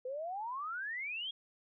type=exponential sweep; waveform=sine; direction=up; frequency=493.9 to 3322 Hz; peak=-37 dBFS; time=0.05-1.31 s; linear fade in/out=5 ms; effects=none